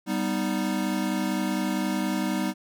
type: chord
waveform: square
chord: G augmented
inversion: none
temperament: equal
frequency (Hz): 196 / 246.9 / 311.1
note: G3 / B3 / D#4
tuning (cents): 0 / 0 / 0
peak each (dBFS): -29 / -31 / -30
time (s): 0.06-2.54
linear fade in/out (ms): 50
effects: none